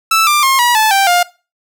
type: tone with pitch steps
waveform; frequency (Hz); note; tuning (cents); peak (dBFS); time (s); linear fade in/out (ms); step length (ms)
sawtooth; 1318.5 / 1188.3 / 1071 / 965.2 / 869.9 / 784 / 706.6; E6 / D6 / C6 / B5 / A5 / G5 / F5; 0 / +20 / +40 / -40 / -20 / 0 / +20; -5; 0.11-1.23; 5; 160
effects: noise-tail reverb RT60 0.3 s tail -20 dB re dry